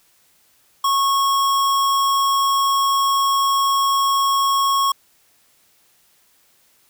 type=tone; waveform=square; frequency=1098 Hz; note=C#6; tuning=17 cents flat; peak=-16 dBFS; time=0.84-4.92 s; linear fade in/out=5 ms; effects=white hiss -58 dBFS RMS until 6.89 s